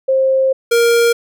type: tone pair in turn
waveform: sine / square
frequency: 530 / 468.5 Hz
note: C5 / A#4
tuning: +22 / +9 cents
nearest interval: major second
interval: 213 cents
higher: first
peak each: -10 dBFS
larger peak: neither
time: 0.08-0.53 / 0.71-1.13 s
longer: first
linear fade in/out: 10 ms
effects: none